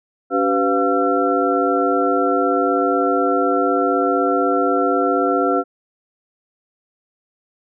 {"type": "tone cluster", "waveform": "sine", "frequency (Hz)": [283.4, 384.2, 500, 699, 1352], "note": ["C#4", "G4", "B4", "F5", "E6"], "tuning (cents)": [38, -35, 21, 1, 43], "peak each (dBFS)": -21, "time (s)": [0.3, 5.64], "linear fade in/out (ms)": 50, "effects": []}